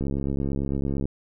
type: click train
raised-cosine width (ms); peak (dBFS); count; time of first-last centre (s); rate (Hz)
3; -15; 73; 0.01-1.055; 68.9
effects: none